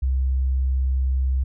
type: tone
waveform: sine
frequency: 65.41 Hz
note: C2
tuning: in tune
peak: -18 dBFS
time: 0.02-1.44 s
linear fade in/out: 10 ms
effects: none